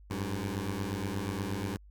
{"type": "beating tone pair", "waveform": "15% pulse", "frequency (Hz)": [94.1, 102.5], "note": ["F#2", "G#2"], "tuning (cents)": [30, -22], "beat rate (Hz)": 8.4, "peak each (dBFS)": -29, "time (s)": [0.1, 1.77], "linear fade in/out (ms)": 10, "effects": ["added 50 Hz sine -51 dBFS peak until 1.9 s"]}